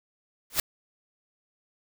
white noise with exponential growth, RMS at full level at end -19 dBFS, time 0.5-0.6 s, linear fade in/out 2 ms, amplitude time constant 21 ms, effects none

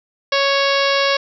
harmonic tone, 554.4 Hz, C#5, in tune, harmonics 1 / 2 / 3 / 4 / 5 / 6 / 7 / 8 / 9 / 10, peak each -18 / -21 / -23 / -24 / -25 / -26 / -26 / -27 / -28 / -28 dBFS, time 0.32-1.17 s, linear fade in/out 5 ms, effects none

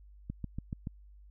click train, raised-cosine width 5 ms, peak -24 dBFS, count 5, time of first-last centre 0.3-0.871 s, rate 7 Hz, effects added 50 Hz sine -52 dBFS peak until 1.3 s

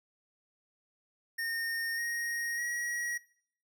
square tone with pitch steps, 1836 / 1871.3 / 1907.3 Hz, A#6 / A#6 / A#6, -27 / +6 / +39 cents, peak -33 dBFS, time 1.38-3.18 s, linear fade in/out 10 ms, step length 600 ms, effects noise-tail reverb RT60 0.6 s tail -22 dB re dry

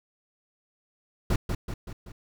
brown noise with echo, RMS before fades -23 dBFS, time 1.3-1.36 s, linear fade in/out 5 ms, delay 190 ms, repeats 4, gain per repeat -5 dB, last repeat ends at 2.12 s, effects none

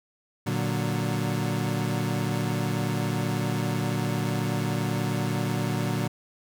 30% pulse chord, Bb augmented, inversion none, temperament equal, 116.54 / 146.83 / 185 Hz, Bb2 / D3 / F#3, 0 / 0 / 0 cents, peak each -26 / -27 / -28 dBFS, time 0.46-6.08 s, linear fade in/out 10 ms, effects none

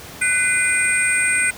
sine tone cluster, 1495 / 2045 / 2436 / 8530 Hz, F#6 / C7 / D#7 / C9, +17 / -40 / -37 / +32 cents, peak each -21 dBFS, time 0.21-1.51 s, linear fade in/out 10 ms, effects pink hiss -37 dBFS RMS until 1.57 s + high-pass 60 Hz 12 dB/octave

